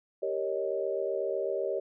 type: chord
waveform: sine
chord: Eb dominant seventh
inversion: first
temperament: equal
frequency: 392 / 466.2 / 554.4 / 622.3 Hz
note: G4 / Bb4 / Db5 / Eb5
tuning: 0 / 0 / 0 / 0 cents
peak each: -33 / -36 / -33 / -35 dBFS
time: 0.22-1.8 s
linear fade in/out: 10 ms
effects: none